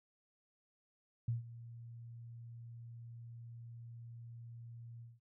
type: tone with ADSR envelope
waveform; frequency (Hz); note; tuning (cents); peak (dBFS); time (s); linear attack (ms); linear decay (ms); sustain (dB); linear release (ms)
sine; 117; A#2; +7; -31; 1.28-5.2; 4; 140; -17; 190
effects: none